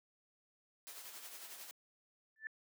white noise with tremolo, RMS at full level -49 dBFS, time 0.87-1.71 s, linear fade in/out 0 ms, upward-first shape sine, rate 11 Hz, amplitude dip 45%
sine tone with exponential growth, 1760 Hz, A6, in tune, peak -36 dBFS, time 2.36-2.47 s, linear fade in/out 1 ms, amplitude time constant 22 ms
effects high-pass 400 Hz 12 dB/octave

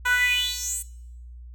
10% pulse tone with high-pass filter sweep, 493.9 Hz, B4, in tune, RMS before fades -24 dBFS, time 0.05-0.83 s, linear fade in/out 10 ms, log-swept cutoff 1200 to 9600 Hz, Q 6.1, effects noise-tail reverb RT60 0.8 s tail -22 dB re dry + added 60 Hz sine -39 dBFS peak until 1.54 s

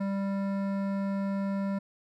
triangle tone with hard clipping, 196.8 Hz, G3, 7 cents sharp, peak -30 dBFS, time 0-1.79 s, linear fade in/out 10 ms, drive 18 dB, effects none

